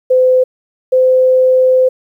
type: tone pair in turn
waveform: sine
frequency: 511 / 514 Hz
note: C5 / C5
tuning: -41 / -31 cents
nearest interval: unison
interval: 10 cents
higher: second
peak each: -6 dBFS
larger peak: neither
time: 0.1-0.44 / 0.92-1.89 s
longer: second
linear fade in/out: 10 ms
effects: 8-bit